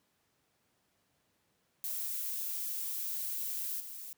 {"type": "noise with level steps", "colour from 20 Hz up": "violet", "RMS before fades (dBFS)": [-37, -45], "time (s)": [1.84, 4.13], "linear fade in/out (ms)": 0, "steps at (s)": 3.8, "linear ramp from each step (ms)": 2, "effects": ["pink hiss -75 dBFS RMS until 4.17 s", "high-pass 100 Hz 12 dB/octave"]}